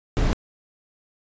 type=noise; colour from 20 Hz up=brown; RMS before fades=-20 dBFS; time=0.17-0.33 s; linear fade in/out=0 ms; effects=resampled to 16000 Hz